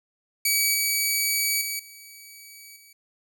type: tone with level steps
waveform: 10% pulse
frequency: 2278 Hz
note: C#7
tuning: 47 cents sharp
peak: -11 / -13 / -19 / -35 / -41 dBFS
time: 0.45-2.93 s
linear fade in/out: 5 ms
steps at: 0.74 / 1.61 / 1.79 / 2.76 s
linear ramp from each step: 5 ms
effects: none